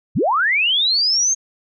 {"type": "linear sweep", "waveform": "sine", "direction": "up", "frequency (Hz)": [66.3, 6490], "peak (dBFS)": -14, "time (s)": [0.15, 1.35], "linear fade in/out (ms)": 20, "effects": []}